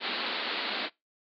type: band-pass noise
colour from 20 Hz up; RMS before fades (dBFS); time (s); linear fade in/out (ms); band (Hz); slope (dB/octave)
white; -33; 0-0.9; 50; 200 to 4500; 96
effects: noise-tail reverb RT60 0.2 s tail -23 dB re dry